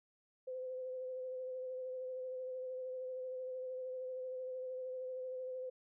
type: tone with vibrato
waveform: sine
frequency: 512 Hz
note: C5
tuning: 38 cents flat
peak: -40 dBFS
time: 0.47-5.7 s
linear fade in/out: 10 ms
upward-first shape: sine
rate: 13 Hz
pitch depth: 21 cents each way
effects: none